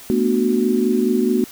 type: chord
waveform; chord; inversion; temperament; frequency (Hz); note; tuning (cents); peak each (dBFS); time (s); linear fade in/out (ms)
sine; B minor seventh; third; just; 222.2 / 246.9 / 296.3 / 370.4; A3 / B3 / D4 / F#4; +17 / 0 / +15 / +2; -20 / -19 / -25 / -19; 0.1-1.44; 0
effects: white hiss -40 dBFS RMS until 1.51 s